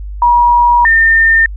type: tone pair in turn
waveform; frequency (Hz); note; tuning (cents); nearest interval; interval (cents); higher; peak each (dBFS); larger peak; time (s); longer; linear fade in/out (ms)
sine; 959 / 1810.4; A#5 / A6; +49 / +49; major seventh; 1100; second; -5; neither; 0.22-0.85 / 0.85-1.46; first; 2
effects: added 50 Hz sine -21 dBFS peak until 1.56 s